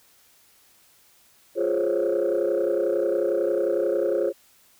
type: chord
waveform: sine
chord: Db major seventh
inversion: first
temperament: equal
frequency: 349.2 / 415.3 / 523.3 / 554.4 Hz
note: F4 / Ab4 / C5 / Db5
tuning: 0 / 0 / 0 / 0 cents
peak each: -25 dBFS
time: 1.55-4.33 s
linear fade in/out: 50 ms
effects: tanh soft clip ceiling -15 dBFS + white hiss -58 dBFS RMS until 4.79 s